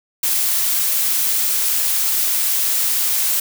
blue noise, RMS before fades -18 dBFS, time 0.23-3.4 s, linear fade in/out 5 ms, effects none

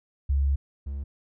sine / triangle tone pair in turn, 69.3 / 69.55 Hz, C#2 / C#2, 0 / +6 cents, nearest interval unison, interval 6 cents, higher second, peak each -20 / -28 dBFS, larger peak first, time 0.29-0.56 / 0.86-1.04 s, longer first, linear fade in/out 10 ms, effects none

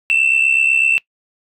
sine tone pair together, 2637 / 2705 Hz, E7 / E7, 0 / +44 cents, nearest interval unison, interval 44 cents, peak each -13 dBFS, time 0.1-0.98 s, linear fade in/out 0 ms, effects noise-tail reverb RT60 0.1 s tail -23 dB re dry + tanh soft clip ceiling -7 dBFS

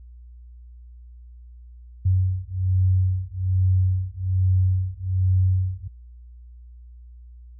sine beating tone pair, 92.5 / 93.7 Hz, F#2 / F#2, 0 / +22 cents, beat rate 1.2 Hz, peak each -21 dBFS, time 2.05-5.88 s, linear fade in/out 10 ms, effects added 60 Hz sine -41 dBFS peak until 7.59 s

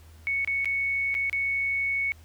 sine tone with dropouts, 2217 Hz, C#7, in tune, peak -24 dBFS, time 0.27-2.12 s, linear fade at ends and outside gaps 0 ms, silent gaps 0.447-0.475 / 0.646-0.656 / 1.143-1.15 / 1.297-1.329 s, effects added 80 Hz sine -48 dBFS peak until 2.24 s + pink hiss -58 dBFS RMS until 2.24 s

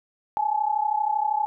sine tone pair together, 833.3 / 866 Hz, G#5 / A5, +6 / -28 cents, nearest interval minor second, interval 66 cents, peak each -24 dBFS, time 0.37-1.46 s, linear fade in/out 0 ms, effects none

